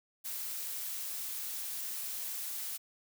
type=noise; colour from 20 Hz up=blue; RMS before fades=-39 dBFS; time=0.24-2.78 s; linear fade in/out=20 ms; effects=none